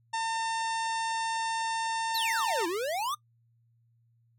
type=harmonic tone; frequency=904 Hz; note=A5; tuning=47 cents sharp; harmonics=1 / 2 / 3 / 4 / 5 / 6 / 7 / 8 / 9 / 10; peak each=-29 / -38 / -43 / -43 / -47 / -44 / -49 / -49 / -48 / -48 dBFS; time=0.13-2.66 s; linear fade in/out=10 ms
type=exponential two-way sweep; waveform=square; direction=down then up; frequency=4699 to 324.1 to 1247 Hz; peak=-30 dBFS; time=2.14-3.15 s; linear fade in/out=10 ms; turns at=2.67 s
effects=noise-tail reverb RT60 0.1 s tail -21 dB re dry + added 116 Hz sine -64 dBFS peak until 4.38 s